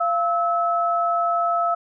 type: tone pair together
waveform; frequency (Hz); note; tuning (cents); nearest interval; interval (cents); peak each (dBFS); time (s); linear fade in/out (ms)
sine; 688.3 / 1300; F5 / E6; -25 / -24; major seventh; 1101; -21 / -21; 0-1.75; 10
effects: none